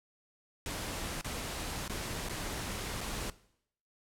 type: noise with dropouts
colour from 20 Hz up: pink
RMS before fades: -38 dBFS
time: 0.66-3.3 s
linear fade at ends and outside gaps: 1 ms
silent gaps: 1.212-1.245 / 1.879-1.896 / 2.287-2.295 / 3.008-3.012 s
effects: noise-tail reverb RT60 0.7 s tail -19 dB re dry + low-pass 12000 Hz 12 dB/octave